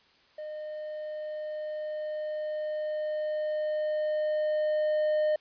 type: tone with level ramp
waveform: triangle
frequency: 611 Hz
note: D#5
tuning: 32 cents flat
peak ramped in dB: -34 to -21 dBFS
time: 0.38-5.36 s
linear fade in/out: 5 ms
effects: white hiss -62 dBFS RMS until 5.4 s + resampled to 11025 Hz